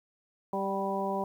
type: harmonic tone with a mistuned harmonic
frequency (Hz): 196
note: G3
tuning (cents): 0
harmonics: 1 / 2 / 3 / 4 / 5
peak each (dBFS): -35 / -35 / -35 / -35 / -35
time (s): 0.53-1.24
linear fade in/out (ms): 2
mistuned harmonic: 4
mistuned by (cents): -20
effects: 10-bit